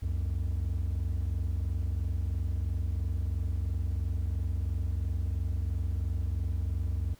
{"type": "tone pair together", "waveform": "triangle", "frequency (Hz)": [66.73, 89.7], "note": ["C2", "F2"], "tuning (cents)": [35, 47], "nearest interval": "perfect fourth", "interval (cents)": 512, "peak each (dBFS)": -28, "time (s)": [0.02, 7.15], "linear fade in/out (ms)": 10, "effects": ["tanh soft clip ceiling -22 dBFS", "pink hiss -61 dBFS RMS until 7.19 s"]}